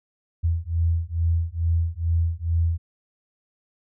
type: beating tone pair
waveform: sine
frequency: 82.41 / 84.71 Hz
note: E2 / E2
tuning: 0 / +48 cents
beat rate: 2.3 Hz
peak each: -23 dBFS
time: 0.43-2.78 s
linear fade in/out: 20 ms
effects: none

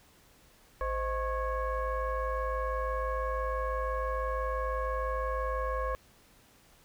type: tone with frequency modulation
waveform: sine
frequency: 519 Hz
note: C5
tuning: 14 cents flat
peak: -29 dBFS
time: 0.81-5.95 s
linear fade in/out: 0 ms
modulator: 572 Hz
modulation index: 1.4
effects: pink hiss -61 dBFS RMS until 6.84 s

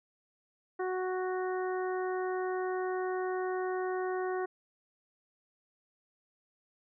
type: harmonic tone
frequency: 370 Hz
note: F#4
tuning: in tune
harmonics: 1 / 2 / 3 / 4 / 5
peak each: -32 / -38 / -42 / -44 / -46 dBFS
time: 0.79-4.46 s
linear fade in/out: 10 ms
effects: none

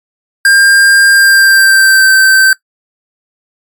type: tone with pitch glide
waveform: square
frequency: 1600 to 1551.8 Hz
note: G6 to G6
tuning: +35 to -18 cents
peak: -4 dBFS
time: 0.45-2.53 s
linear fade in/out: 2 ms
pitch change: -53 cents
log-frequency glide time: 1.11-2.1 s
effects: noise-tail reverb RT60 0.1 s tail -20 dB re dry + MP3 96 kbps

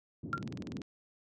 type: band-pass noise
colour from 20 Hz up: white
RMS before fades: -42 dBFS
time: 0.23-0.82 s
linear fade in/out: 5 ms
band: 100 to 300 Hz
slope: 24 dB/octave
type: click train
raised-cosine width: 0.2 ms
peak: -29 dBFS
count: 11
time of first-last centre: 0.33-0.818 s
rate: 20.5 Hz
type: tone with exponential decay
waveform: sine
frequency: 1379 Hz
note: F6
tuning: 22 cents flat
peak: -26 dBFS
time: 0.33-0.43 s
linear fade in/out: 2 ms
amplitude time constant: 21 ms
effects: none

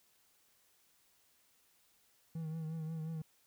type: tone with vibrato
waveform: triangle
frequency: 160 Hz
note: D#3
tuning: 49 cents sharp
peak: -36 dBFS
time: 2.35-3.22 s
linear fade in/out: 5 ms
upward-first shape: triangle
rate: 5.6 Hz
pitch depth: 53 cents each way
effects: white hiss -71 dBFS RMS until 3.46 s

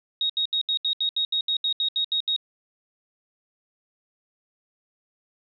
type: tone bursts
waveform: sine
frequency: 3761 Hz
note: A#7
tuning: 15 cents sharp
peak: -21 dBFS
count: 14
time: 0.21-2.363 s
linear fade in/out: 2 ms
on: 86 ms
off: 73 ms
effects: none

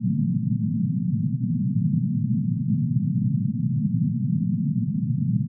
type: band-pass noise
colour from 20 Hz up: pink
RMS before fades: -23 dBFS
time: 0-5.48 s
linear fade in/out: 50 ms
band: 110 to 240 Hz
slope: 96 dB/octave
effects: none

